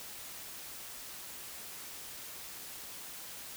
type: silence
effects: white hiss -46 dBFS RMS until 3.56 s